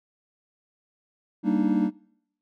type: chord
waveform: triangle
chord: Eb major seventh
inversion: first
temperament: equal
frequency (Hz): 196 / 233.1 / 293.7 / 311.1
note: G3 / Bb3 / D4 / Eb4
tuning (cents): 0 / 0 / 0 / 0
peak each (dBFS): -24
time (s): 1.43-1.91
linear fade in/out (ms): 50
effects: noise-tail reverb RT60 0.8 s tail -26 dB re dry